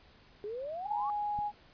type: exponential sweep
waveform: sine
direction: up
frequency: 401.6 to 1169 Hz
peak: -36 dBFS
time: 0.44-1.1 s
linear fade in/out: 0 ms
type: tone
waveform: sine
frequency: 830 Hz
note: G#5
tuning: 1 cent flat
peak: -31 dBFS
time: 0.84-1.52 s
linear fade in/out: 50 ms
type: click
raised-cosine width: 5 ms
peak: -32 dBFS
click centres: 1.389 s
effects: pink hiss -60 dBFS RMS until 1.73 s + resampled to 11025 Hz